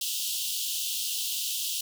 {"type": "high-pass noise", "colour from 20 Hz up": "pink", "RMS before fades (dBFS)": -31, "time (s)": [0.01, 1.81], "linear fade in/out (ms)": 5, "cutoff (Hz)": 2800, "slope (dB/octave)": 96, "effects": []}